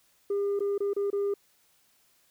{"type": "tone with dropouts", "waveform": "sine", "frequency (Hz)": 402.3, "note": "G4", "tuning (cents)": 45, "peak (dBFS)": -23, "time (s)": [0.3, 1.34], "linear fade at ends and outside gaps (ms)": 5, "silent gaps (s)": [[0.593, 0.604], [0.78, 0.804], [0.934, 0.964], [1.103, 1.129]], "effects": ["tanh soft clip ceiling -24 dBFS", "white hiss -66 dBFS RMS until 2.3 s"]}